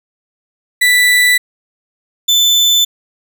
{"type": "tone pair in turn", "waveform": "35% pulse", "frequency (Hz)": [1975.5, 3520], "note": ["B6", "A7"], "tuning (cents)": [0, 0], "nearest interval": "minor seventh", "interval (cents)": 1000, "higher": "second", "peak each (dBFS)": -6, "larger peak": "neither", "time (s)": [[0.81, 1.38], [2.28, 2.85]], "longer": "neither", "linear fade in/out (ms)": 10, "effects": []}